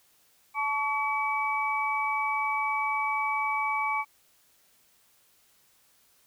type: tone cluster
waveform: sine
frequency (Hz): 869 / 1131 / 2286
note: A5 / C#6 / D7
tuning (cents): -22 / +34 / -47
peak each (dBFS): -30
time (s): 0.54-4.05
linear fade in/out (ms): 50
effects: white hiss -64 dBFS RMS until 6.26 s